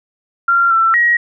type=tone with pitch steps; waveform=sine; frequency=1381 / 1340 / 1898 Hz; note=F6 / E6 / A#6; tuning=-20 / +28 / +31 cents; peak=-9 dBFS; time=0.48-1.17 s; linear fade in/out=5 ms; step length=230 ms; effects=none